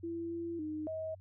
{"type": "tone with pitch steps", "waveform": "sine", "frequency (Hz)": [335.5, 337.7, 307.4, 636], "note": ["E4", "E4", "D#4", "D#5"], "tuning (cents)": [31, 42, -21, 38], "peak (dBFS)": -36, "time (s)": [0.03, 1.15], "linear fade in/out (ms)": 10, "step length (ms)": 280, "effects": ["added 94 Hz sine -52 dBFS peak until 1.2 s"]}